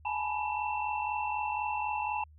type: tone cluster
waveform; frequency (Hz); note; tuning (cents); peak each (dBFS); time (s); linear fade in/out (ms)
sine; 840 / 884 / 986 / 2686; G#5 / A5 / B5 / E7; +19 / +8 / -3 / +32; -33 / -38 / -36 / -38; 0.05-2.24; 5
effects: added 76 Hz sine -53 dBFS peak until 2.38 s